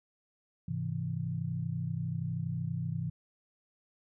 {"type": "chord", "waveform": "sine", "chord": "Ab augmented", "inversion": "none", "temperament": "equal with one note detuned", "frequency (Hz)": [103.83, 132.33, 164.81], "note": ["Ab2", "C3", "E3"], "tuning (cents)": [0, 20, 0], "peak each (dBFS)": [-38, -36, -35], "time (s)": [0.68, 3.1], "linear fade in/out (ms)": 5, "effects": []}